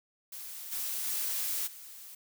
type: noise with level steps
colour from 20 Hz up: blue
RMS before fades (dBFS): -43 / -35 / -33 / -48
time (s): 0.32-2.15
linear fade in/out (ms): 5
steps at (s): 0.71 / 1.04 / 1.66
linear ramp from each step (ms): 20
effects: none